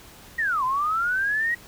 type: linear two-way sweep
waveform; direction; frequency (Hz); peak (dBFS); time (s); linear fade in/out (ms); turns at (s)
sine; down then up; 1918 to 999 to 1918; -21; 0.38-1.55; 10; 0.64
effects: pink hiss -47 dBFS RMS until 1.67 s